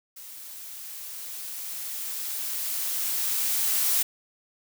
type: noise with level ramp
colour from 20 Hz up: blue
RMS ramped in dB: -43 to -23 dBFS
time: 0.16-4.03 s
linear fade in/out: 10 ms
effects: none